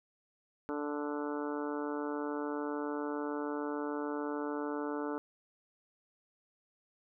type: harmonic tone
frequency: 146.83 Hz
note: D3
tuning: in tune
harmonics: 2 / 3 / 4 / 5 / 6 / 7 / 8 / 9 / 10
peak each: -37 / -39 / -44 / -52 / -44 / -49 / -49 / -47 / -49 dBFS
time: 0.69-5.18 s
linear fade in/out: 0 ms
effects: none